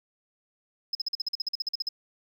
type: tone bursts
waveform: triangle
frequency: 5110 Hz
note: D#8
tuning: 45 cents sharp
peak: -23 dBFS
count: 15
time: 0.93-1.889 s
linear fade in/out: 5 ms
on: 21 ms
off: 46 ms
effects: tanh soft clip ceiling -23 dBFS